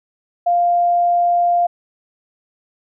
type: tone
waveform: sine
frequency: 698.5 Hz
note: F5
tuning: in tune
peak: -12 dBFS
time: 0.46-1.67 s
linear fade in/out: 10 ms
effects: none